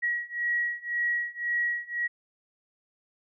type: beating tone pair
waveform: sine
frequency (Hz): 1910 / 1911.9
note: A#6 / A#6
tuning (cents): +42 / +43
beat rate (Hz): 1.9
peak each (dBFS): -30 / -29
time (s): 0.02-2.08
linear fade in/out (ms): 20
effects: none